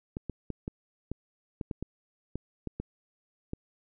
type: clicks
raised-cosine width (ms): 3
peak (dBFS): -21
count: 12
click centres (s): 0.169 / 0.297 / 0.503 / 0.679 / 1.116 / 1.612 / 1.712 / 1.826 / 2.356 / 2.673 / 2.8 / 3.534
effects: none